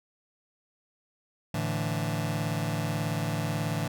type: chord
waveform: sawtooth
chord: A suspended fourth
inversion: none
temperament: just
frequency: 110 / 146.67 / 165 Hz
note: A2 / D3 / E3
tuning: 0 / -2 / +2 cents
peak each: -28 dBFS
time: 1.54-3.88 s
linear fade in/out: 5 ms
effects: none